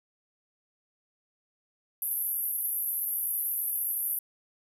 white band-pass noise, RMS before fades -31 dBFS, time 2.02-4.19 s, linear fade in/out 2 ms, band 11000 to 13000 Hz, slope 96 dB/octave, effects none

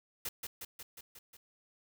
white noise with echo, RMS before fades -38 dBFS, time 0.25-0.29 s, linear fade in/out 5 ms, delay 180 ms, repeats 6, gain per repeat -3 dB, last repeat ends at 1.37 s, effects none

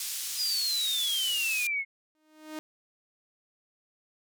pink band-pass noise, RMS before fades -35 dBFS, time 0-1.67 s, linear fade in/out 2 ms, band 4800 to 14000 Hz, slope 12 dB/octave
sine exponential sweep, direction down, 5050 to 2150 Hz, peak -27 dBFS, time 0.36-1.85 s, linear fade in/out 50 ms
sawtooth tone with exponential growth, 309.7 Hz, D#4, 8 cents flat, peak -30 dBFS, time 2.15-2.59 s, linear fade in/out 0 ms, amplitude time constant 94 ms
effects none

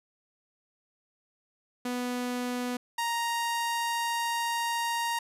sawtooth tone pair in turn, 246.9 / 933.9 Hz, B3 / A#5, 0 / +3 cents, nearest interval octave + major seventh, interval 2303 cents, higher second, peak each -26 / -24 dBFS, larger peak second, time 1.85-2.77 / 2.98-5.19 s, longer second, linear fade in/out 5 ms, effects resampled to 32000 Hz

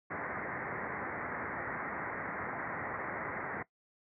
white low-pass noise, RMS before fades -39 dBFS, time 0.1-3.63 s, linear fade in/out 10 ms, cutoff 2100 Hz, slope 96 dB/octave, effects noise-tail reverb RT60 0.1 s tail -18 dB re dry + high-pass 100 Hz 12 dB/octave

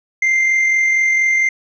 triangle tone with amplitude modulation, 2093 Hz, C7, in tune, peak -9 dBFS, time 0.22-1.49 s, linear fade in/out 5 ms, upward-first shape sine, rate 44.3 Hz, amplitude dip 30%, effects resampled to 16000 Hz

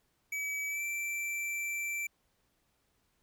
square tone with pitch glide, 2284 to 2340 Hz, D7 to D7, -49 to -7 cents, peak -34 dBFS, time 0.32-2.07 s, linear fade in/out 5 ms, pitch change +42 cents, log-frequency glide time 0.68-0.83 s, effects pink hiss -75 dBFS RMS until 3.22 s

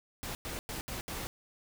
pink noise bursts at uneven times, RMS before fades -39 dBFS, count 5, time 0.23-0.35 / 0.45-0.59 / 0.69-0.81 / 0.88-1.01 / 1.08-1.27 s, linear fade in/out 0 ms, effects none

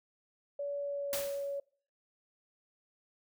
sine tone with pitch glide, 570 to 561.5 Hz, C#5 to C#5, +48 to +22 cents, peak -34 dBFS, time 0.59-1.6 s, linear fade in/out 5 ms, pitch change -26 cents, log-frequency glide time 0.79-1.32 s
white noise with exponential decay, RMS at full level -34 dBFS, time 1.13-1.59 s, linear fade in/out 0 ms, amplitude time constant 98 ms
effects noise-tail reverb RT60 0.5 s tail -24 dB re dry

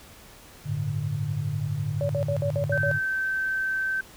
sine chord, G suspended second, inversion none, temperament equal, 98 / 110 / 146.83 Hz, G2 / A2 / D3, 0 / 0 / 0 cents, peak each -33 / -30 / -28 dBFS, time 0.64-3 s, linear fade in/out 50 ms
sine tone bursts, 570 Hz, C#5, 48 cents sharp, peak -25 dBFS, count 7, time 2.01-2.914 s, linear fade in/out 0 ms, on 82 ms, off 55 ms
sine tone, 1547 Hz, G6, 23 cents flat, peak -24 dBFS, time 2.72-4.01 s, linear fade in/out 5 ms
effects pink hiss -49 dBFS RMS until 4.16 s

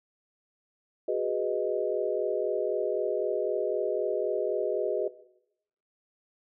sine chord, G# minor seventh, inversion third, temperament equal with one note detuned, 370 / 413.9 / 493.9 / 622.3 Hz, F#4 / G#4 / B4 / D#5, 0 / -6 / 0 / 0 cents, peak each -31 dBFS, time 1.08-5.08 s, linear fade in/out 5 ms, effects noise-tail reverb RT60 0.8 s tail -17 dB re dry

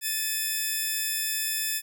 5% pulse tone pair together, 1755.4 / 2538 Hz, A6 / D#7, -5 / +34 cents, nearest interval tritone, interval 639 cents, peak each -18 / -21 dBFS, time 0.01-1.82 s, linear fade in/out 50 ms, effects none

